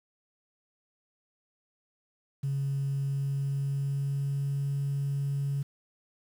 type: tone with pitch glide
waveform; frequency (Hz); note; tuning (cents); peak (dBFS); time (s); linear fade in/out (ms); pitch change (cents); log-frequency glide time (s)
sine; 138.2 to 140.05; C#3 to C#3; -5 to +18; -26; 2.43-5.63; 10; +23; 3.03-4.71
effects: tanh soft clip ceiling -24 dBFS + 9-bit